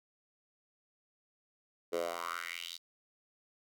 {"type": "tone with high-pass filter sweep", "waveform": "10% pulse", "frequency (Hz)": 85.2, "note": "F2", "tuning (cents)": -42, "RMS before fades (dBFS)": -39, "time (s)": [1.92, 2.78], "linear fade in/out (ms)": 20, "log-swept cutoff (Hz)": [430, 4300], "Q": 3.9, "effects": []}